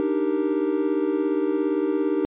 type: chord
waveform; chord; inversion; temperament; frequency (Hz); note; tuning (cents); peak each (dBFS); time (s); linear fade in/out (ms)
triangle; Eb major seventh; third; equal; 293.7 / 311.1 / 392 / 466.2; D4 / Eb4 / G4 / Bb4; 0 / 0 / 0 / 0; -25 / -23 / -23 / -27; 0-2.25; 0
effects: resampled to 8000 Hz